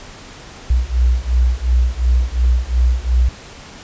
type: beating tone pair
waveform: sine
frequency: 60 / 62.8 Hz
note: B1 / B1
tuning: -49 / +30 cents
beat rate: 2.8 Hz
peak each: -15 dBFS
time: 0.7-3.29 s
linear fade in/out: 5 ms
effects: pink hiss -37 dBFS RMS until 3.83 s + resampled to 16000 Hz